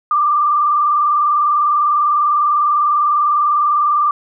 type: tone with vibrato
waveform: sine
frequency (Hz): 1185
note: D6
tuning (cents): +15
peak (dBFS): -11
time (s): 0.11-4.11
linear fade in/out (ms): 2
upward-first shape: sine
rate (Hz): 20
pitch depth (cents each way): 52
effects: none